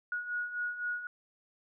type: beating tone pair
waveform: sine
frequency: 1450 / 1453.9 Hz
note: F#6 / F#6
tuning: -35 / -31 cents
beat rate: 3.9 Hz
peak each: -40 / -34 dBFS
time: 0.12-1.07 s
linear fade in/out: 2 ms
effects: none